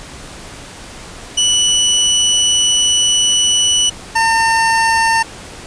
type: tone pair in turn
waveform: 25% pulse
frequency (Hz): 2960 / 905.3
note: F#7 / A5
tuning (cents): 0 / +49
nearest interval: octave + major sixth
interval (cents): 2051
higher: first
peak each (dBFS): -7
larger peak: neither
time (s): 1.37-3.9 / 4.15-5.23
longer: first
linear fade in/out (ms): 10
effects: pink hiss -33 dBFS RMS until 5.66 s + resampled to 22050 Hz